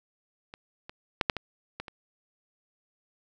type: clicks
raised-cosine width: 0.3 ms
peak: -26 / -25 / -7 / -6 / -17 / -19 / -25 dBFS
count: 7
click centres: 0.539 / 0.895 / 1.212 / 1.298 / 1.367 / 1.8 / 1.882 s
effects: none